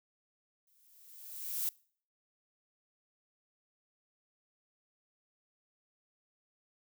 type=noise with exponential growth; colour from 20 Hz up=violet; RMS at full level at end=-32 dBFS; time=0.67-1.69 s; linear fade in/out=2 ms; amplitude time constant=220 ms; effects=noise-tail reverb RT60 0.5 s tail -24 dB re dry